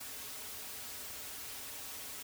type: noise with comb filter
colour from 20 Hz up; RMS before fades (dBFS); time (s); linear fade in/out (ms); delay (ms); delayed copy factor
white; -45; 0-2.23; 10; 5.8; -0.8
effects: none